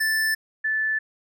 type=tone pair in turn; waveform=square / sine; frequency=1760 / 1748.9 Hz; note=A6 / A6; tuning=0 / -11 cents; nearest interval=unison; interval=11 cents; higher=first; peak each=-21 dBFS; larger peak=neither; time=0-0.35 / 0.64-0.99 s; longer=neither; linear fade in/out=10 ms; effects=none